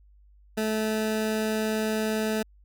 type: tone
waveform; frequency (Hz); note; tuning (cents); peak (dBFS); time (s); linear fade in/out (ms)
20% pulse; 217.6; A3; -19; -20; 0.57-2.43; 10
effects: added 50 Hz sine -53 dBFS peak until 2.64 s